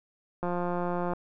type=click train; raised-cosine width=1 ms; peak=-18 dBFS; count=125; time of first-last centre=0.43-1.135 s; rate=176 Hz; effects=none